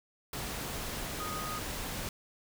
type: tone in noise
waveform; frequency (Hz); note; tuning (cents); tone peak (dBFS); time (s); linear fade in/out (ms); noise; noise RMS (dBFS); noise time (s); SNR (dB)
sine; 1243; D#6; -2; -38; 1.2-1.59; 2; pink; -38; 0.33-2.09; -3
effects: none

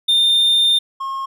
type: tone pair in turn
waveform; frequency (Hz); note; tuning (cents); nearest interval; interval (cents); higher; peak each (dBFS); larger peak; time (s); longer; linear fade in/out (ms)
triangle; 3617 / 1078.4; A7 / C#6; +47 / -48; octave + major sixth; 2095; first; -10 / -20; first; 0.08-0.79 / 1-1.26; first; 10
effects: none

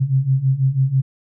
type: beating tone pair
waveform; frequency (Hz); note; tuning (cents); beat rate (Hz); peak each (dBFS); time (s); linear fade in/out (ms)
sine; 130 / 136.1; C3 / C#3; -11 / -31; 6.1; -19 / -16; 0-1.02; 20
effects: none

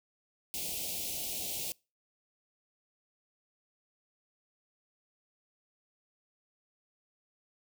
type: band-stop noise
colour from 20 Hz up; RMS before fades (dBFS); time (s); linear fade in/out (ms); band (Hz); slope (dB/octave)
white; -37; 0.54-1.72; 0; 780 to 2400; 48
effects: noise-tail reverb RT60 0.3 s tail -25 dB re dry

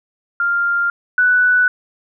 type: tone pair in turn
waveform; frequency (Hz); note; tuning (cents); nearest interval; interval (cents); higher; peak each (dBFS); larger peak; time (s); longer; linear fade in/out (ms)
sine; 1396.9 / 1486; F6 / F#6; 0 / +7; minor second; 107; second; -14 / -10; second; 0.4-0.9 / 1.18-1.68; neither; 2
effects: none

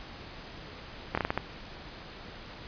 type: slowing click train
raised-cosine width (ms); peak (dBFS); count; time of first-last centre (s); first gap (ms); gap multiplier
0.5; -12; 6; 1.15-1.376; 25; 1.3
effects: pink hiss -45 dBFS RMS until 2.67 s + resampled to 11025 Hz

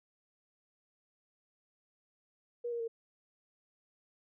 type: tone with pitch steps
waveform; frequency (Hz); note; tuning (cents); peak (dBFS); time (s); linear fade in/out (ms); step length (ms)
sine; 478.5 / 470 / 458; A#4 / A#4 / A#4; +45 / +14 / -31; -34; 2.64-2.88; 10; 80
effects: none

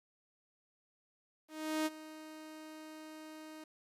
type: tone with ADSR envelope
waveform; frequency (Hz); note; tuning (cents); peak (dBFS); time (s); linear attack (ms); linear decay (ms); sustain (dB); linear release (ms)
sawtooth; 311.6; D#4; +3; -27; 1.48-3.64; 380; 32; -17; 4
effects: resampled to 32000 Hz + 11-bit

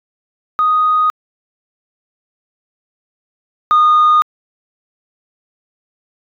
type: tone pair in turn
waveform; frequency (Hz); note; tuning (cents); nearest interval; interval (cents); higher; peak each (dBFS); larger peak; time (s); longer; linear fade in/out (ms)
sine; 1244.5 / 1228.1; D#6 / D#6; 0 / -23; unison; 23; first; -9 / -5; second; 0.59-1.1 / 3.71-4.22; neither; 0
effects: tanh soft clip ceiling -5 dBFS

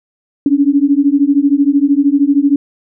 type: beating tone pair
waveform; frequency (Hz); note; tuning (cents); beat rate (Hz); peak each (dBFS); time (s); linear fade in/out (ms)
sine; 276.6 / 289.6; C#4 / D4; -4 / -24; 13; -11; 0.46-2.56; 2
effects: none

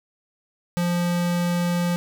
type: tone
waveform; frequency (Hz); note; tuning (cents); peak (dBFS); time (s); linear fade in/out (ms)
square; 174.61; F3; 0; -21; 0.77-1.96; 0
effects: none

